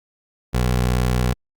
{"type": "tone", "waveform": "20% pulse", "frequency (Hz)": 61.74, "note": "B1", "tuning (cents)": 0, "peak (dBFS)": -12, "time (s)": [0.53, 1.34], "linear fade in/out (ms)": 20, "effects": ["Opus 48 kbps"]}